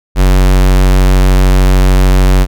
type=tone; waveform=square; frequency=46.69 Hz; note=F#1; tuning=16 cents sharp; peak=-5 dBFS; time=0.15-2.47 s; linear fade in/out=50 ms; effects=none